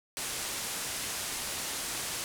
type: low-pass noise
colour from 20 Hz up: white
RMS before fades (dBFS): -36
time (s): 0.17-2.24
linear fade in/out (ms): 0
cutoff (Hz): 11000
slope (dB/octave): 24
effects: none